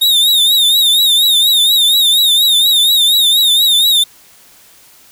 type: tone with vibrato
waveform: 45% pulse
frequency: 3700 Hz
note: A#7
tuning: 14 cents flat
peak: -7 dBFS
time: 0.01-4.04 s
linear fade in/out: 10 ms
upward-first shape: triangle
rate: 4.2 Hz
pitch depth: 110 cents each way
effects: white hiss -44 dBFS RMS until 5.11 s